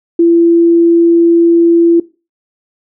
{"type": "tone", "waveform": "sine", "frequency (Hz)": 337.8, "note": "E4", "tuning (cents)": 42, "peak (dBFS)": -4, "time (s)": [0.19, 2], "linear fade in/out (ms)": 5, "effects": ["noise-tail reverb RT60 0.3 s tail -20 dB re dry"]}